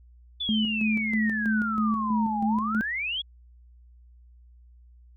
sine exponential two-way sweep, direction down then up, 3500 to 784 to 3404 Hz, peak -27 dBFS, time 0.4-3.22 s, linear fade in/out 10 ms, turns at 2.45 s
sine tone with tremolo, 217.3 Hz, A3, 21 cents flat, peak -22 dBFS, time 0.49-2.81 s, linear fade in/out 0 ms, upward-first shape square, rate 3.1 Hz, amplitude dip 50%
effects added 60 Hz sine -50 dBFS peak until 5.16 s

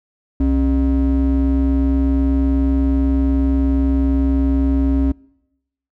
triangle ring-modulated tone, 168.1 Hz, E3, 34 cents sharp, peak -8 dBFS, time 0.4-5.12 s, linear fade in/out 5 ms, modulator 104 Hz, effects noise-tail reverb RT60 0.9 s tail -26 dB re dry

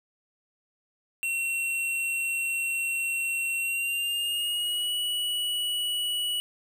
square tone with pitch glide, 2724 to 2936 Hz, F7 to F#7, -44 to -14 cents, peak -27 dBFS, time 1.23-6.4 s, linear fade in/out 0 ms, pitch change +130 cents, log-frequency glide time 3.59-4.91 s, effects 9-bit

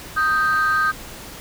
sine tone pair together, 1244.5 / 1568 Hz, D#6 / G6, 0 / 0 cents, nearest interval major third, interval 400 cents, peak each -17 dBFS, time 0.16-0.92 s, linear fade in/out 20 ms, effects tanh soft clip ceiling -12 dBFS + pink hiss -37 dBFS RMS until 1.4 s

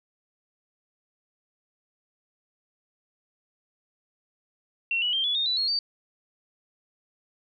sine tone with pitch steps, 2725 / 2938 / 3167 / 3414 / 3680 / 3967 / 4276 / 4609 Hz, F7 / F#7 / G7 / G#7 / A#7 / B7 / C8 / D8, -43 / -13 / +17 / +47 / -23 / +7 / +37 / -33 cents, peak -23 dBFS, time 4.91-5.79 s, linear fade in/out 2 ms, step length 110 ms, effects none

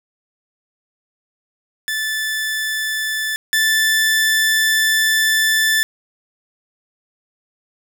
sawtooth tone pair in turn, 1750 / 1758 Hz, A6 / A6, -10 / -2 cents, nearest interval unison, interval 8 cents, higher second, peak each -16 / -10 dBFS, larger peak second, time 1.88-3.36 / 3.53-5.83 s, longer second, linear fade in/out 0 ms, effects none

